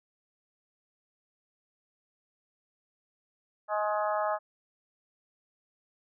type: harmonic tone with a mistuned harmonic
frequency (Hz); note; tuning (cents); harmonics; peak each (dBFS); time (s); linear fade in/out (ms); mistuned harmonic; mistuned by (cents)
210; G#3; +19; 3 / 4 / 5 / 6 / 7 / 8; -30 / -32 / -36 / -34 / -45 / -42; 3.68-4.39; 50; 5; +17
effects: none